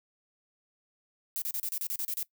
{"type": "noise bursts", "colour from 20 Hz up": "violet", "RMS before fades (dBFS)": -33, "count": 10, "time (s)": [1.36, 2.228], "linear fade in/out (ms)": 0, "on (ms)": 58, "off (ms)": 32, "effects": ["noise-tail reverb RT60 0.1 s tail -20 dB re dry"]}